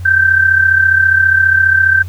sine tone with amplitude modulation, 1560 Hz, G6, 9 cents flat, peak -4 dBFS, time 0.05-2.03 s, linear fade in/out 10 ms, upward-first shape sine, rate 34.8 Hz, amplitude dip 65%, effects added 90 Hz sine -22 dBFS peak until 2.08 s + pink hiss -43 dBFS RMS until 2.08 s

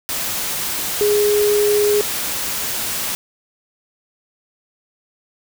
sine tone in noise, 415.3 Hz, G#4, in tune, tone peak -13 dBFS, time 1.01-2.01 s, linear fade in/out 0 ms, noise white, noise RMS -23 dBFS, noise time 0.09-3.15 s, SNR +7 dB, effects none

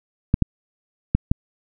clicks, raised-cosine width 5 ms, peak -3 dBFS, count 4, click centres 0.341 / 0.423 / 1.15 / 1.315 s, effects none

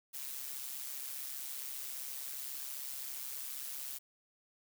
blue noise with amplitude modulation, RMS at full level -40 dBFS, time 0.13-3.99 s, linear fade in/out 20 ms, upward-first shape sine, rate 135 Hz, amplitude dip 60%, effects none

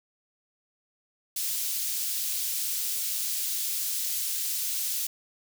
white high-pass noise, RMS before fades -30 dBFS, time 1.36-5.07 s, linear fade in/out 5 ms, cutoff 3900 Hz, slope 12 dB/octave, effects none

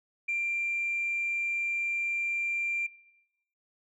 sine tone, 2372 Hz, D7, 17 cents sharp, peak -26 dBFS, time 0.28-2.87 s, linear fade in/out 10 ms, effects noise-tail reverb RT60 1.0 s tail -23 dB re dry + tanh soft clip ceiling -23 dBFS

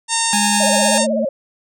harmonic tone, 914 Hz, A#5, 34 cents flat, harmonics 1 / 2 / 3 / 4 / 5 / 6 / 7 / 8 / 9 / 10, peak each -22 / -27 / -27 / -25 / -27 / -27 / -25 / -26 / -23 / -24 dBFS, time 0.08-1.07 s, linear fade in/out 50 ms
sawtooth tone with tremolo, 830.6 Hz, G#5, in tune, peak -15 dBFS, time 0.33-0.98 s, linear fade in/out 0 ms, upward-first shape sine, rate 10 Hz, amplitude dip 35%
sine tone with pitch glide, 207.7 to 223.9 Hz, G#3 to A3, 0 to +30 cents, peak -19 dBFS, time 0.33-1.25 s, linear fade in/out 5 ms, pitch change +130 cents, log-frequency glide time 0.78-1.07 s
sine tone with vibrato, 584 Hz, D5, 10 cents flat, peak -17 dBFS, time 0.6-1.29 s, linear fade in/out 5 ms, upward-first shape sine, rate 16 Hz, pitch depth 150 cents each way
effects none

